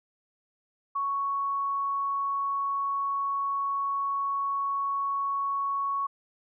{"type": "tone", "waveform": "sine", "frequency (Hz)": 1111, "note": "C#6", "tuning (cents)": 4, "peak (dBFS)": -26, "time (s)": [0.95, 6.07], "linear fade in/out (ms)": 10, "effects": []}